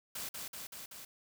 white noise with echo, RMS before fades -41 dBFS, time 0.15-0.29 s, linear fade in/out 5 ms, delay 190 ms, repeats 4, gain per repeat -2 dB, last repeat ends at 1.05 s, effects none

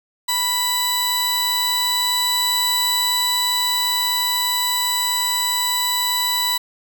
sawtooth tone pair together, 987.8 / 3951 Hz, B5 / B7, 0 / 0 cents, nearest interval 2 octaves, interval 2400 cents, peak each -19 / -16 dBFS, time 0.28-6.58 s, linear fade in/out 10 ms, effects none

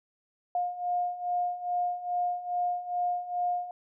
sine beating tone pair, 710 / 712.4 Hz, F5 / F5, +28 / +34 cents, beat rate 2.4 Hz, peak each -33 / -29 dBFS, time 0.55-3.71 s, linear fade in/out 2 ms, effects none

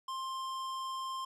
sine tone with hard clipping, 1054 Hz, C6, 12 cents sharp, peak -38 dBFS, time 0.08-1.25 s, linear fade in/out 5 ms, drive 14 dB, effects none

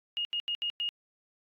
sine tone bursts at uneven times, 2857 Hz, F7, 39 cents sharp, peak -29 dBFS, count 5, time 0.17-0.25 / 0.33-0.4 / 0.48-0.55 / 0.62-0.7 / 0.8-0.89 s, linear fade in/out 0 ms, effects AAC 48 kbps

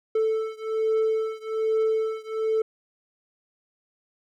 triangle beating tone pair, 440 / 441.2 Hz, A4 / A4, 0 / +5 cents, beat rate 1.2 Hz, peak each -23 / -24 dBFS, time 0.15-2.62 s, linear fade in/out 5 ms, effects none

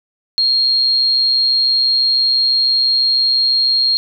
sine tone, 4242 Hz, C8, 23 cents sharp, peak -11 dBFS, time 0.38-3.97 s, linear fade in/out 0 ms, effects none

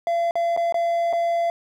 triangle tone with dropouts, 681 Hz, F5, 44 cents flat, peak -17 dBFS, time 0.07-1.5 s, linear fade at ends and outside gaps 1 ms, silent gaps 0.31-0.355 / 0.565-0.574 / 0.724-0.743 / 1.128-1.133 s, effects none

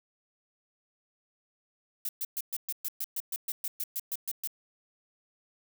violet noise bursts, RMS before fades -33 dBFS, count 16, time 2.05-4.474 s, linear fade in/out 2 ms, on 39 ms, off 120 ms, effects none

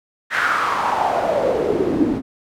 pink noise with band-pass filter sweep, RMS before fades -19 dBFS, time 0.3-2.22 s, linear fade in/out 50 ms, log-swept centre 1700 to 250 Hz, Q 4.5, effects none

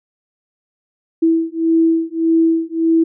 sine beating tone pair, 326.7 / 328.4 Hz, E4 / E4, -15 / -6 cents, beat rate 1.7 Hz, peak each -15 dBFS, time 1.22-3.04 s, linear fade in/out 10 ms, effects none

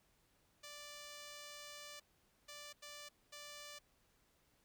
5% pulse tone bursts at uneven times, 587.3 Hz, D5, in tune, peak -39 dBFS, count 4, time 0.63-2 / 2.48-2.73 / 2.82-3.09 / 3.32-3.79 s, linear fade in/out 10 ms, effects pink hiss -75 dBFS RMS until 4.64 s

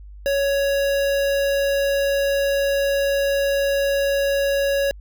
square tone with notch filter, 557 Hz, C#5, 8 cents sharp, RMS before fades -20 dBFS, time 0.26-4.91 s, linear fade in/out 0 ms, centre 8100 Hz, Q 2, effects added 50 Hz sine -37 dBFS peak until 5 s

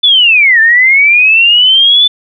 sine linear two-way sweep, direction down then up, 3520 to 1761 to 3520 Hz, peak -3 dBFS, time 0.03-2.08 s, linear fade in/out 10 ms, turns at 0.6 s, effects none

